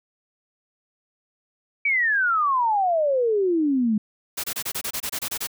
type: exponential sweep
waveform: sine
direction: down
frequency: 2317 to 205.9 Hz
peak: -18 dBFS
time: 1.85-3.98 s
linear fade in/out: 5 ms
type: noise bursts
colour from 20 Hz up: white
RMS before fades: -28 dBFS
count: 12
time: 4.37-5.472 s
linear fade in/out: 10 ms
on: 68 ms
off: 26 ms
effects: none